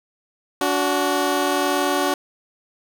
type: tone pair together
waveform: 15% pulse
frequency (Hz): 287.9 / 370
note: D4 / F#4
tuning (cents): -34 / 0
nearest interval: major third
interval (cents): 434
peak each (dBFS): -15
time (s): 0.61-2.14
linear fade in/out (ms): 2
effects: none